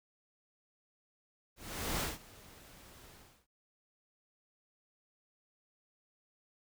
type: noise with ADSR envelope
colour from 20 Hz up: pink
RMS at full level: -34 dBFS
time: 1.56-3.47 s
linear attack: 450 ms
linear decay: 170 ms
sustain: -22 dB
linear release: 360 ms
effects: none